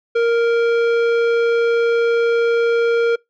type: tone with tanh clipping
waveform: sine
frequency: 466.2 Hz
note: A#4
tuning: in tune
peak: -15 dBFS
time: 0.15-3.16 s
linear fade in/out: 10 ms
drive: 13 dB
effects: noise-tail reverb RT60 0.2 s tail -26 dB re dry